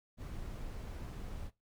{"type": "noise", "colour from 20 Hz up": "brown", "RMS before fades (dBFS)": -43, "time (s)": [0.17, 1.51], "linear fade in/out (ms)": 50, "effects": ["noise-tail reverb RT60 0.2 s tail -18 dB re dry"]}